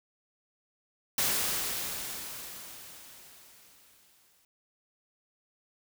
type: noise with exponential decay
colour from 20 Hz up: white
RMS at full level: -27 dBFS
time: 1.18-4.45 s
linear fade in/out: 2 ms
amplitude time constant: 710 ms
effects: none